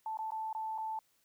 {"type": "tone with dropouts", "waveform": "sine", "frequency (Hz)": 879, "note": "A5", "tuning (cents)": -2, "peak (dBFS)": -35, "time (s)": [0.06, 0.99], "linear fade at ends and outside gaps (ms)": 2, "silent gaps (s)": [[0.172, 0.189], [0.306, 0.319], [0.529, 0.549], [0.779, 0.783]], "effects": ["white hiss -73 dBFS RMS until 1.24 s"]}